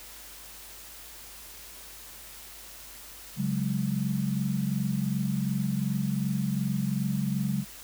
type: chord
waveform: sine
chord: C# suspended fourth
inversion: none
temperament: equal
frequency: 138.59 / 185 / 207.7 Hz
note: C#3 / F#3 / G#3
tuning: 0 / 0 / 0 cents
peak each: -30 dBFS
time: 3.36-7.65 s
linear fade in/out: 50 ms
effects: added 50 Hz sine -55 dBFS peak until 7.83 s + white hiss -46 dBFS RMS until 7.83 s